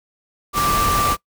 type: tone in noise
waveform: sine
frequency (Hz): 1174.7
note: D6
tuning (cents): 0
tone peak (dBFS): -17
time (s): 0.53-1.17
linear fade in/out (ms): 50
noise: pink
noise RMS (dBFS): -22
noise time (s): 0.53-1.17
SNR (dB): +2
effects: noise-tail reverb RT60 0.1 s tail -21 dB re dry